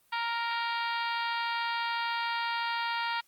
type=harmonic tone; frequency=466.2 Hz; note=A#4; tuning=in tune; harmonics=2 / 3 / 4 / 5 / 6 / 7 / 8 / 9 / 10; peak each=-32 / -36 / -38 / -40 / -42 / -43 / -44 / -45 / -46 dBFS; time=0.12-3.21 s; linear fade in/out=10 ms; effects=white hiss -67 dBFS RMS until 3.27 s + Opus 32 kbps